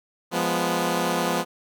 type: chord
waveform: 10% pulse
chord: F diminished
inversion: none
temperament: equal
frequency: 174.61 / 207.7 / 246.9 Hz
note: F3 / Ab3 / Cb4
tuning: 0 / 0 / 0 cents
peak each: -17 / -21 / -18 dBFS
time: 0.31-1.45 s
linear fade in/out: 50 ms
effects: none